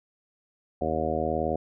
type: harmonic tone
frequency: 79.2 Hz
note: D#2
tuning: 31 cents sharp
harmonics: 1 / 2 / 3 / 4 / 5 / 6 / 7 / 8 / 9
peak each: -35 / -37 / -34 / -35 / -33 / -34 / -31 / -35 / -31 dBFS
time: 0.81-1.56 s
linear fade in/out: 5 ms
effects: none